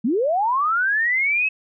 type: linear sweep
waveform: sine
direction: up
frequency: 199.7 to 2600 Hz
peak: -17 dBFS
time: 0.04-1.49 s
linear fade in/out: 10 ms
effects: none

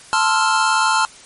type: chord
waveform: square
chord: F major seventh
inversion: first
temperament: equal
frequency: 880 / 1046.5 / 1318.5 / 1396.9 Hz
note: A5 / C6 / E6 / F6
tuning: 0 / 0 / 0 / 0 cents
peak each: -19 / -21 / -24 / -19 dBFS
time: 0.13-1.05 s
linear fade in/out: 0 ms
effects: white hiss -42 dBFS RMS until 1.25 s + MP3 48 kbps

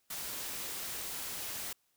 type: noise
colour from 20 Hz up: white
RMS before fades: -40 dBFS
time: 0.1-1.73 s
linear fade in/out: 5 ms
effects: white hiss -75 dBFS RMS until 1.96 s

